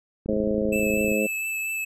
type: click train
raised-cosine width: 3 ms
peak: -21 dBFS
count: 25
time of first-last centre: 0.26-1.117 s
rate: 28 Hz
type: harmonic tone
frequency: 106.5 Hz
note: G#2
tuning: 44 cents sharp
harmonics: 2 / 3 / 4 / 5 / 6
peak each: -26 / -30 / -28 / -26 / -35 dBFS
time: 0.28-1.27 s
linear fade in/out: 10 ms
type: tone with vibrato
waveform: square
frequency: 2622 Hz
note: E7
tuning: 10 cents flat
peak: -27 dBFS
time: 0.72-1.85 s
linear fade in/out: 10 ms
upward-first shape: triangle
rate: 4.3 Hz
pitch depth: 16 cents each way
effects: none